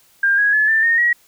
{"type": "tone with pitch steps", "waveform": "sine", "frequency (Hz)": [1600, 1657.4, 1716.8, 1778.4, 1842.2, 1908.2], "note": ["G6", "G#6", "A6", "A6", "A#6", "A#6"], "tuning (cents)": [35, -4, -43, 18, -21, 40], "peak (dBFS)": -12, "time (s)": [0.23, 1.13], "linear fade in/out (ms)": 5, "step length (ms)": 150, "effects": ["white hiss -54 dBFS RMS until 1.27 s"]}